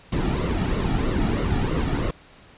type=noise with flanger; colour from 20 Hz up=brown; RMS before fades=-23 dBFS; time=0.12-2.11 s; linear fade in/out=5 ms; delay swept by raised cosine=1.2 to 1.97 ms; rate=3.1 Hz; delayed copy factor=-0.6; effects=pink hiss -50 dBFS RMS until 2.57 s + resampled to 8000 Hz